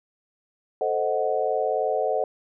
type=chord; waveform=sine; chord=A diminished seventh; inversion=none; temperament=equal; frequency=440 / 523.3 / 622.3 / 740 Hz; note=A4 / C5 / Eb5 / Gb5; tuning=0 / 0 / 0 / 0 cents; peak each=-27 dBFS; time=0.81-2.24 s; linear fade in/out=2 ms; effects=none